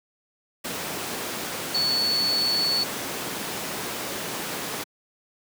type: tone in noise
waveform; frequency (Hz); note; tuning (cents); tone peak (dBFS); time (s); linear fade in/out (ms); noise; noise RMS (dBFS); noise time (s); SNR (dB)
sine; 4435; C#8; 0; -21; 1.74-2.84; 10; pink; -30; 0.64-4.84; +6
effects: high-pass 200 Hz 12 dB/octave